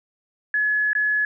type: tone with dropouts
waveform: sine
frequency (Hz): 1700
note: G#6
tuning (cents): +40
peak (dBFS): -18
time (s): 0.54-1.25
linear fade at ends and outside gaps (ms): 2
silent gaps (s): 0.932-0.951
effects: none